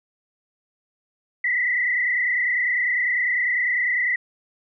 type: tone with frequency modulation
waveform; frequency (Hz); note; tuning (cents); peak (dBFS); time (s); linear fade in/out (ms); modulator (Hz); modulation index
sine; 1975.5; B6; 0; -19; 1.44-4.16; 5; 30; 2.4
effects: none